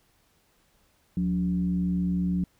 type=tone with frequency modulation; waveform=sine; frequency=180 Hz; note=F#3; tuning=47 cents flat; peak=-23 dBFS; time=1.17-2.44 s; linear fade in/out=2 ms; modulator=106 Hz; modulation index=0.5; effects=pink hiss -66 dBFS RMS until 2.59 s